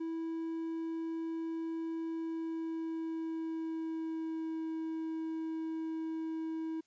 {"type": "tone with pitch glide", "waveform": "triangle", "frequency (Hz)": [327.2, 321.6], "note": ["E4", "E4"], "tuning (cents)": [-13, -43], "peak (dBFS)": -33, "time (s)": [0, 6.81], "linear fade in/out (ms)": 10, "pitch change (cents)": -30, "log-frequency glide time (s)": [2.11, 4.59], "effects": ["white hiss -74 dBFS RMS until 6.86 s", "resampled to 16000 Hz"]}